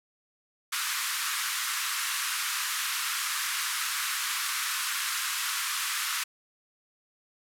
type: band-pass noise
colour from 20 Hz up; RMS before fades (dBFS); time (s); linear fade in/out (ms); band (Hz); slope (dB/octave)
pink; -31; 0.72-6.24; 10; 1100 to 14000; 48
effects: none